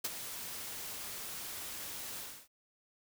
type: noise with ADSR envelope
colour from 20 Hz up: white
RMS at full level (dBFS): -33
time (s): 0.04-2.48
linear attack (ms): 10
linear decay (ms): 28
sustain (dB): -10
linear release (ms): 290
effects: none